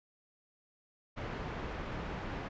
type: low-pass noise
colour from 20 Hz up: pink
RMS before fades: -40 dBFS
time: 1.16-2.49 s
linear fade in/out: 20 ms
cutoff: 2000 Hz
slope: 12 dB/octave
effects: resampled to 16000 Hz